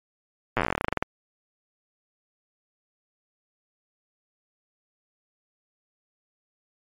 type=slowing click train; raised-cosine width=0.5 ms; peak=-8 dBFS; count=20; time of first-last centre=0.57-1.026 s; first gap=8 ms; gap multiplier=1.11; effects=MP3 96 kbps